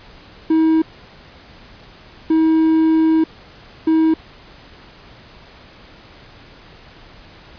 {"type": "tone bursts at uneven times", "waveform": "triangle", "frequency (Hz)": 319.8, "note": "D#4", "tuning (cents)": 48, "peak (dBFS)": -9, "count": 3, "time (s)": [[0.5, 0.82], [2.3, 3.24], [3.87, 4.14]], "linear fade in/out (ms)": 5, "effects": ["pink hiss -43 dBFS RMS until 7.58 s", "resampled to 11025 Hz"]}